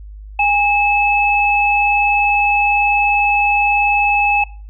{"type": "tone pair together", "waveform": "sine", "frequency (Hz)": [818.9, 2600], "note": ["G#5", "E7"], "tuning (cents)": [-25, -24], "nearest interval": "octave + minor sixth", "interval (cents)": 2001, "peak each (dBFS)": -14, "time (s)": [0.39, 4.44], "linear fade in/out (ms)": 5, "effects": ["noise-tail reverb RT60 0.4 s tail -22 dB re dry", "added 51 Hz sine -31 dBFS peak until 4.69 s"]}